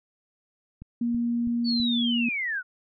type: click train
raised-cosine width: 5 ms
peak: -28 dBFS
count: 4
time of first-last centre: 0.82-1.8 s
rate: 3.06 Hz
type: tone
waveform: sine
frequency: 236.6 Hz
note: A#3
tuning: 26 cents sharp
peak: -23 dBFS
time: 1.01-2.29 s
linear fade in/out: 5 ms
type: linear sweep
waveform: sine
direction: down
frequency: 4534 to 1411 Hz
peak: -26 dBFS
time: 1.64-2.63 s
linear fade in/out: 50 ms
effects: none